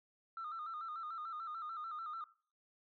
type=tone with vibrato; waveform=sine; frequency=1282 Hz; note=E6; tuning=49 cents flat; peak=-40 dBFS; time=0.37-2.24 s; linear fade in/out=2 ms; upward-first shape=square; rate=6.8 Hz; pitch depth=75 cents each way; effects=noise-tail reverb RT60 0.4 s tail -17 dB re dry + tanh soft clip ceiling -38 dBFS